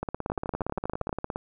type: two click trains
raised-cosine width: 1 ms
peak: -16 / -16 dBFS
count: 24 / 11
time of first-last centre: 0.03-1.359 / 0.3-1.094 s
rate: 17.3 / 12.6 Hz
effects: none